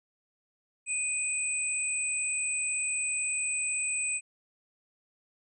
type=tone pair together; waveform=sine; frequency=2487 / 8062 Hz; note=D#7 / B8; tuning=-1 / +35 cents; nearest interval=octave + minor sixth; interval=2036 cents; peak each=-32 / -30 dBFS; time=0.86-4.21 s; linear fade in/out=50 ms; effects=none

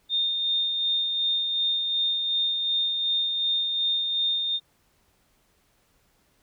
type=tone with tremolo; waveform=sine; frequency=3644 Hz; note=A#7; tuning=40 cents flat; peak=-21 dBFS; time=0.09-4.6 s; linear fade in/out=50 ms; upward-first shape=sine; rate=2.7 Hz; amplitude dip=35%; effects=pink hiss -66 dBFS RMS until 6.42 s

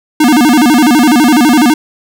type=tone with vibrato; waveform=square; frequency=272.1 Hz; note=C#4; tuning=32 cents flat; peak=-5 dBFS; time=0.2-1.74 s; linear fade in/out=5 ms; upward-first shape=square; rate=12 Hz; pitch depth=210 cents each way; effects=none

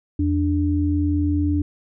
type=tone pair together; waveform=sine; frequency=84.44 / 293.7 Hz; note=E2 / D4; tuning=+42 / 0 cents; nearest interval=octave + minor seventh; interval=2158 cents; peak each=-20 dBFS; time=0.19-1.62 s; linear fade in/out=5 ms; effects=none

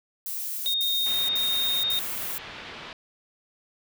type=noise bursts; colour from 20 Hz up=violet; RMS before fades=-32 dBFS; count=4; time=0.26-2.381 s; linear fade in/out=2 ms; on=480 ms; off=67 ms
type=tone; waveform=sine; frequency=3699 Hz; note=A#7; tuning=14 cents flat; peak=-23 dBFS; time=0.66-1.99 s; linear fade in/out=0 ms
type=low-pass noise; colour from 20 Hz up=white; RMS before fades=-41 dBFS; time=1.06-2.93 s; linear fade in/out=2 ms; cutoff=3600 Hz; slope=24 dB/octave
effects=none

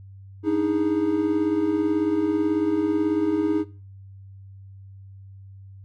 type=tone cluster; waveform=triangle; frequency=297 / 315.2 / 411.5 Hz; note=D4 / D#4 / G#4; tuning=+20 / +23 / -16 cents; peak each=-26 / -19 / -25 dBFS; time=0.43-3.65 s; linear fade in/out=50 ms; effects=noise-tail reverb RT60 0.4 s tail -20 dB re dry + added 97 Hz sine -41 dBFS peak until 5.84 s

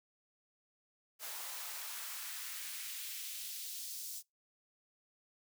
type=noise with high-pass filter sweep; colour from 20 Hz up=white; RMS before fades=-44 dBFS; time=1.19-4.23 s; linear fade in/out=50 ms; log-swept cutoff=580 to 5700 Hz; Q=1.1; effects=noise-tail reverb RT60 0.2 s tail -25 dB re dry

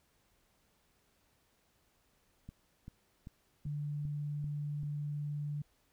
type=click train; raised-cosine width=5 ms; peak=-34 dBFS; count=7; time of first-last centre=2.49-4.834 s; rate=2.56 Hz
type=tone; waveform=sine; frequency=146.83 Hz; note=D3; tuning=in tune; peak=-35 dBFS; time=3.65-5.62 s; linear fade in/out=5 ms
effects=pink hiss -73 dBFS RMS until 5.92 s

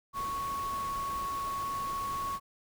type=tone in noise; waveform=sine; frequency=1108 Hz; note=C#6; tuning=1 cent flat; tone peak=-32 dBFS; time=0.13-2.4 s; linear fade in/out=50 ms; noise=pink; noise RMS=-44 dBFS; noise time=0.13-2.4 s; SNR=+9 dB; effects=none

